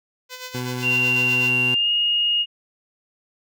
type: tone with tremolo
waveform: 5% pulse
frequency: 506 Hz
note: B4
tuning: 42 cents sharp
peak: -19 dBFS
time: 0.29-1.53 s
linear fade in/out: 50 ms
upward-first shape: sine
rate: 8 Hz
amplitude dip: 60%
type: tone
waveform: 20% pulse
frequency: 125 Hz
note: B2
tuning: 21 cents sharp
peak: -21 dBFS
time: 0.54-1.75 s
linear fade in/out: 10 ms
type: tone with pitch glide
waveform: sine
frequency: 2764 to 2858 Hz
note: F7 to F7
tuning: -19 to +39 cents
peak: -17 dBFS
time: 0.82-2.46 s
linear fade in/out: 50 ms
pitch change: +58 cents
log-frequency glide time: 1.65-1.9 s
effects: none